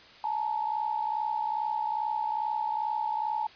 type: tone pair together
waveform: sine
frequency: 856.6 / 919 Hz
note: A5 / A#5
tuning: -47 / -25 cents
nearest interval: minor second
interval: 122 cents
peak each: -29 / -32 dBFS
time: 0.24-3.47 s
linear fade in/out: 2 ms
effects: white hiss -52 dBFS RMS until 3.55 s + resampled to 11025 Hz